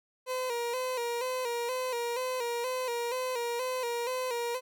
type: tone with vibrato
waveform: 30% pulse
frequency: 491.9 Hz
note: B4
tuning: 7 cents flat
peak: -28 dBFS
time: 0.26-4.61 s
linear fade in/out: 50 ms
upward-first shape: square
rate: 2.1 Hz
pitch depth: 66 cents each way
effects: none